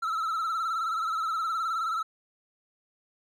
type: tone with vibrato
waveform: triangle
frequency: 1318.5 Hz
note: E6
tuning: in tune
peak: -25 dBFS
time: 0.02-2.03 s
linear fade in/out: 10 ms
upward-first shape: sine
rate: 19 Hz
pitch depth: 69 cents each way
effects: none